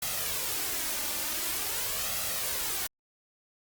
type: noise with flanger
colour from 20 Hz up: white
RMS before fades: -32 dBFS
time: 0.02-2.87 s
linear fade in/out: 5 ms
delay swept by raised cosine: 1.5 to 3.4 ms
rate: 0.46 Hz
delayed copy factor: +0.55
effects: Opus 48 kbps